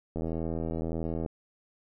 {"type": "click train", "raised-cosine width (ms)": 2, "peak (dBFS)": -20, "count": 91, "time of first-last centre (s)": [0.16, 1.262], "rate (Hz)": 81.7, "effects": []}